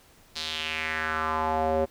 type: tone with band-pass filter sweep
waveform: square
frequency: 79 Hz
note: D#2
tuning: 27 cents sharp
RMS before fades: -28 dBFS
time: 0.35-1.86 s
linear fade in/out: 20 ms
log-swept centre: 4400 to 510 Hz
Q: 3.2
effects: pink hiss -57 dBFS RMS until 1.9 s